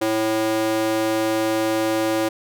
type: tone with high-pass filter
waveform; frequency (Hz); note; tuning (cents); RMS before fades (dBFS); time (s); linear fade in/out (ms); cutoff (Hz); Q
square; 110; A2; 0; -21; 0.01-2.29; 10; 410; 3.2
effects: none